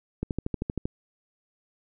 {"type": "click train", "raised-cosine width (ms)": 3, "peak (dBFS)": -15, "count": 9, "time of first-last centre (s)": [0.23, 0.855], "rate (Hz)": 12.8, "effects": []}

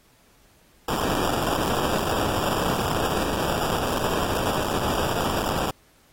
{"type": "noise with sample-and-hold", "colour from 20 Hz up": "white", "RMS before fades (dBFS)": -25, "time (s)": [0.88, 5.71], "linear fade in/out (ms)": 5, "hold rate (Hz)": 2100, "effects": ["pink hiss -59 dBFS RMS until 6.12 s", "AAC 48 kbps"]}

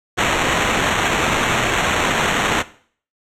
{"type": "noise with sample-and-hold", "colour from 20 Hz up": "white", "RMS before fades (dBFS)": -18, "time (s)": [0.17, 2.63], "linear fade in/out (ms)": 20, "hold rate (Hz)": 4900, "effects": ["noise-tail reverb RT60 0.5 s tail -17 dB re dry", "low-pass 8000 Hz 12 dB/octave"]}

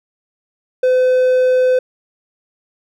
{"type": "tone", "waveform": "triangle", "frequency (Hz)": 509, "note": "C5", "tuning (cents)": -48, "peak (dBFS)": -8, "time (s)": [0.83, 1.79], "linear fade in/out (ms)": 5, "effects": []}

